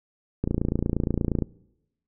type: click train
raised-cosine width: 3 ms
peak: -11 dBFS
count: 29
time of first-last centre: 0.44-1.422 s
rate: 28.5 Hz
effects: noise-tail reverb RT60 0.9 s tail -22 dB re dry